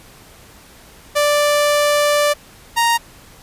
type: tone pair in turn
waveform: sawtooth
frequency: 587.3 / 932.3 Hz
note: D5 / A#5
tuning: 0 / 0 cents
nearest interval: minor sixth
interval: 800 cents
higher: second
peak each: -9 dBFS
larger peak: neither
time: 1.15-2.34 / 2.76-2.98 s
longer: first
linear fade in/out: 20 ms
effects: pink hiss -44 dBFS RMS until 3.42 s + resampled to 32000 Hz